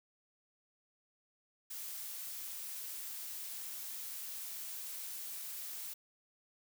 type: noise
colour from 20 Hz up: blue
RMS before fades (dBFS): -44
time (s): 1.7-5.94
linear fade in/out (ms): 10
effects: none